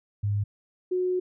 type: tone pair in turn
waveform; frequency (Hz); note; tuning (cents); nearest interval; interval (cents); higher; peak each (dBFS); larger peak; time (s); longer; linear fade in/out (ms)
sine; 102.5 / 365.3; G#2 / F#4; -22 / -22; octave + minor seventh; 2200; second; -23; neither; 0.23-0.44 / 0.91-1.2; second; 10
effects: none

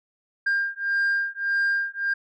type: beating tone pair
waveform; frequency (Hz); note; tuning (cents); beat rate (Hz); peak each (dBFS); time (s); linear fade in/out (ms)
sine; 1600 / 1601.7; G6 / G6; +35 / +37; 1.7; -23; 0.46-2.14; 10
effects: tanh soft clip ceiling -18 dBFS

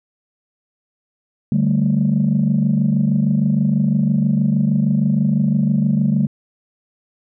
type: chord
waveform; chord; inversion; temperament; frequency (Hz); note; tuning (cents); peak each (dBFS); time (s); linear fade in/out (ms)
sine; D suspended fourth; none; equal with one note detuned; 146.83 / 193.75 / 220; D3 / G3 / A3; 0 / -20 / 0; -17; 1.52-6.27; 2
effects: tanh soft clip ceiling -7 dBFS

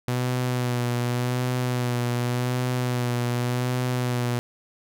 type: tone with vibrato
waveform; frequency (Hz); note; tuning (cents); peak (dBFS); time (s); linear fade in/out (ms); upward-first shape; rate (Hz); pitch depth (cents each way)
sawtooth; 123.47; B2; 0; -19; 0.08-4.39; 0; sine; 0.87; 31
effects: none

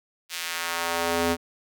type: tone with high-pass filter sweep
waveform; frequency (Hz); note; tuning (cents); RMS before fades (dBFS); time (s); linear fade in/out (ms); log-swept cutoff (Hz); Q
square; 84.6; E2; +45; -27; 0.29-1.37; 50; 3000 to 260; 0.91
effects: none

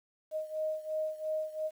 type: beating tone pair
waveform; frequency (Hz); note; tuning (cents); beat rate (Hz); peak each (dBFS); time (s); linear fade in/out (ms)
sine; 622.3 / 625.2; D#5 / D#5; 0 / +8; 2.9; -34 / -37; 0.31-1.71; 50
effects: 10-bit

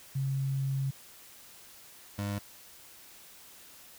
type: tone pair in turn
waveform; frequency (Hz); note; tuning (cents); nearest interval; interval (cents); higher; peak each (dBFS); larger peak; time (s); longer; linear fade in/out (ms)
sine / 25% pulse; 135.5 / 101.51; C#3 / G#2; -39 / -39; perfect fourth; 500; first; -28; neither; 0.15-0.91 / 2.18-2.39; first; 10
effects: white hiss -53 dBFS RMS until 3.98 s

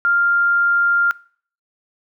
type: tone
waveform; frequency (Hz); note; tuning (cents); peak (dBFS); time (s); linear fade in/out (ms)
sine; 1396.9; F6; 0; -13; 0.05-1.11; 0
effects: noise-tail reverb RT60 0.5 s tail -22 dB re dry

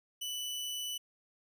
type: tone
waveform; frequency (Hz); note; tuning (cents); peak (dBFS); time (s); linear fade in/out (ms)
sawtooth; 2977; F#7; +10; -33; 0.21-0.98; 10
effects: none

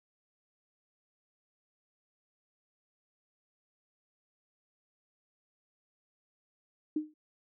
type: tone with exponential decay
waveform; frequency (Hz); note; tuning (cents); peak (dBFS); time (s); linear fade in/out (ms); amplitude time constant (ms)
sine; 306.2; D#4; -28; -25; 6.96-7.14; 5; 37
effects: none

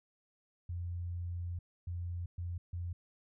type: tone bursts at uneven times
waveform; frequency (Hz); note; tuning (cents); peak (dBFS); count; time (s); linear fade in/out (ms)
sine; 87.31; F2; 0; -36; 4; 0.69-1.59 / 1.87-2.26 / 2.38-2.58 / 2.73-2.93; 5
effects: none

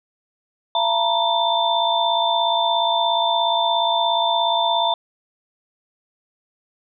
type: tone cluster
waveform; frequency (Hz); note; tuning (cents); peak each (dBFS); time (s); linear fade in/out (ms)
sine; 679 / 905 / 962 / 3554; F5 / A5 / B5 / A7; -49 / +48 / -46 / +17; -22; 0.75-4.94; 2
effects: none

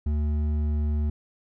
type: tone with hard clipping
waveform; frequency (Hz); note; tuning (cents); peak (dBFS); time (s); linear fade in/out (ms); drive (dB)
triangle; 74.9; D2; +35; -24; 0.06-1.1; 5; 11
effects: none

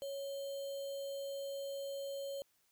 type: tone with sample-and-hold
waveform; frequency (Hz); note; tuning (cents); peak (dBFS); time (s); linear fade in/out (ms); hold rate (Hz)
sine; 554.4; C#5; 0; -39; 0.02-2.42; 0; 3675
effects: white hiss -75 dBFS RMS until 2.71 s

